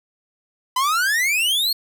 45% pulse exponential sweep, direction up, 991 to 4401 Hz, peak -17 dBFS, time 0.76-1.73 s, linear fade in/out 5 ms, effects none

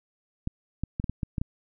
clicks, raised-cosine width 5 ms, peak -16 dBFS, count 8, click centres 0.474 / 0.836 / 0.999 / 1.042 / 1.096 / 1.232 / 1.382 / 1.415 s, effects none

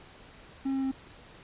triangle tone with pitch steps, 270 / 268.1 / 266.3 Hz, C#4 / C4 / C4, -45 / +42 / +31 cents, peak -25 dBFS, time 0.65-0.917 s, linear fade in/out 10 ms, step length 89 ms, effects pink hiss -52 dBFS RMS until 1.43 s + resampled to 8000 Hz

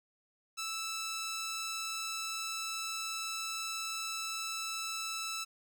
10% pulse tone, 1318.5 Hz, E6, in tune, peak -28 dBFS, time 0.57-5.45 s, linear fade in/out 20 ms, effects none

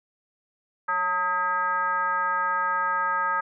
sine tone with frequency modulation, 1263 Hz, D#6, 26 cents sharp, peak -22 dBFS, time 0.88-3.41 s, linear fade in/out 10 ms, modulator 355 Hz, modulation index 1.1, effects none

